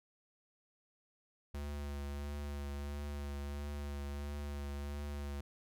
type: tone with vibrato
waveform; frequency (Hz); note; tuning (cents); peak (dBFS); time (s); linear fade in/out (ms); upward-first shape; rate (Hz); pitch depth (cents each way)
square; 71.8; D2; -39; -40; 1.54-5.41; 5; triangle; 1.5; 25
effects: none